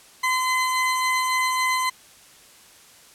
40% pulse tone pair together, 1024.3 / 2045 Hz, C6 / C7, -37 / -40 cents, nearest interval octave, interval 1197 cents, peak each -21 / -24 dBFS, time 0.23-1.9 s, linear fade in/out 10 ms, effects white hiss -50 dBFS RMS until 3.14 s + low-pass 11000 Hz 12 dB/octave

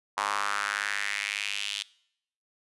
square tone with high-pass filter sweep, 50.9 Hz, G#1, 34 cents flat, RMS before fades -31 dBFS, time 0.17-1.83 s, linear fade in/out 5 ms, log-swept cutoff 1000 to 3300 Hz, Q 3.3, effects noise-tail reverb RT60 0.7 s tail -22 dB re dry + resampled to 24000 Hz

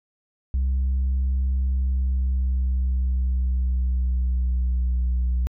sine tone with pitch glide, 65.41 to 61.74 Hz, C2 to B1, 0 to 0 cents, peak -17 dBFS, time 0.54-5.47 s, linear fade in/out 0 ms, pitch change -100 cents, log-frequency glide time 1.56-5 s, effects tanh soft clip ceiling -18 dBFS

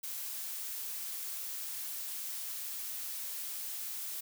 blue noise, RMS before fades -40 dBFS, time 0.03-4.21 s, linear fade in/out 10 ms, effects none

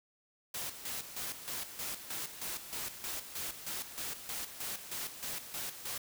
white noise with tremolo, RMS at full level -39 dBFS, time 0.54-5.98 s, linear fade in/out 5 ms, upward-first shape square, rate 3.2 Hz, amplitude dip 65%, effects none

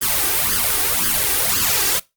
white noise with flanger, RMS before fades -18 dBFS, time 0.01-2 s, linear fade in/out 20 ms, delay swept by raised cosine 0.62 to 2.62 ms, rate 1.9 Hz, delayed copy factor +0.9, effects noise-tail reverb RT60 0.2 s tail -20 dB re dry + Opus 32 kbps

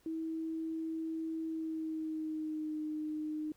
sine tone with pitch glide, 322.5 to 306.9 Hz, E4 to D#4, -38 to -24 cents, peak -35 dBFS, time 0.06-3.52 s, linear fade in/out 2 ms, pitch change -86 cents, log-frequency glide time 1.44-2.8 s, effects pink hiss -69 dBFS RMS until 3.56 s

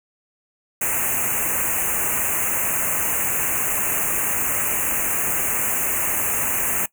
white band-stop noise, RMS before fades -22 dBFS, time 0.81-6.86 s, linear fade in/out 5 ms, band 2800 to 6400 Hz, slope 96 dB/octave, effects noise-tail reverb RT60 0.1 s tail -21 dB re dry

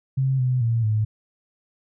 sine tone with pitch steps, 133.3 / 126.9 / 115.5 / 108 Hz, C3 / B2 / A#2 / A2, +33 / +47 / -16 / -32 cents, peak -18 dBFS, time 0.17-1.05 s, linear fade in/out 10 ms, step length 220 ms, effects none

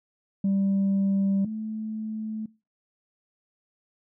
sine tone pair in turn, 196 / 217.6 Hz, G3 / A3, 0 / -19 cents, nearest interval major second, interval 181 cents, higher second, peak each -19 / -29 dBFS, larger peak first, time 0.44-1.45 / 1.45-2.46 s, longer neither, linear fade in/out 5 ms, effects noise-tail reverb RT60 0.3 s tail -22 dB re dry + tanh soft clip ceiling -19 dBFS

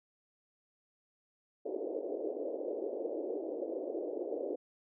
white band-pass noise, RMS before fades -38 dBFS, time 1.65-4.56 s, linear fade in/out 10 ms, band 310 to 580 Hz, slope 48 dB/octave, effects none

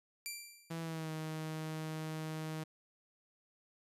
10% pulse tone with exponential decay, 2357 Hz, D7, 6 cents sharp, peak -29 dBFS, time 0.26-0.91 s, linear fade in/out 0 ms, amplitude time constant 140 ms
sawtooth tone with pitch glide, 164.81 to 157.28 Hz, E3 to D#3, 0 to +19 cents, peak -35 dBFS, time 0.7-2.64 s, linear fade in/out 10 ms, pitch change -81 cents, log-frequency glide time 0.81-1.11 s
effects resampled to 32000 Hz

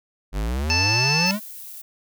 square exponential sweep, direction up, 46.25 to 220.6 Hz, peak -23 dBFS, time 0.32-1.4 s, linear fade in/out 50 ms
harmonic tone, 880 Hz, A5, in tune, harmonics 1 / 2 / 3 / 5 / 6 / 7, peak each -28 / -32 / -22 / -28 / -23 / -30 dBFS, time 0.7-1.31 s, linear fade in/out 0 ms
violet noise, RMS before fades -38 dBFS, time 1.26-1.82 s, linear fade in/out 10 ms
effects none

